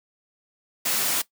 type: noise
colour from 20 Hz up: white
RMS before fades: -24 dBFS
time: 0.85-1.22 s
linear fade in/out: 10 ms
effects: noise-tail reverb RT60 0.1 s tail -17 dB re dry + high-pass 150 Hz 12 dB/octave